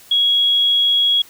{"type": "tone", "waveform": "sine", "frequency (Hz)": 3322, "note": "G#7", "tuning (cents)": 0, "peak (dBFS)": -12, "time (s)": [0.11, 1.22], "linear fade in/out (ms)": 5, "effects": ["white hiss -45 dBFS RMS until 1.29 s"]}